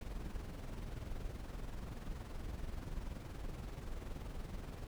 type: noise with amplitude modulation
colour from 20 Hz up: brown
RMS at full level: -42 dBFS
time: 0.01-4.87 s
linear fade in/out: 2 ms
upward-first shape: sine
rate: 21 Hz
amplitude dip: 50%
effects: none